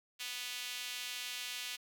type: tone with high-pass filter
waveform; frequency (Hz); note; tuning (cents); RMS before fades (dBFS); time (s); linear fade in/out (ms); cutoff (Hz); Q
sawtooth; 246.9; B3; 0; -42; 0.19-1.77; 20; 2900; 1.6
effects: 10-bit